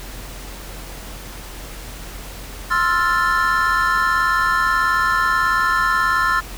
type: chord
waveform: triangle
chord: F major seventh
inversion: second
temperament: equal with one note detuned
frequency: 1051.3 / 1318.5 / 1396.9 / 1760 Hz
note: C6 / E6 / F6 / A6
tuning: +8 / 0 / 0 / 0 cents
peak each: -19 dBFS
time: 2.7-6.41 s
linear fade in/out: 20 ms
effects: added 45 Hz sine -34 dBFS peak until 6.57 s + pink hiss -36 dBFS RMS until 6.57 s